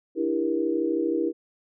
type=chord; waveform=sine; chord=E half-diminished seventh; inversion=third; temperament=just; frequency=296.7 / 329.6 / 395.6 / 474.7 Hz; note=D4 / E4 / G4 / Bb4; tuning=+18 / 0 / +16 / +31 cents; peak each=-30 / -25 / -30 / -29 dBFS; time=0.15-1.33 s; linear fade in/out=50 ms; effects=none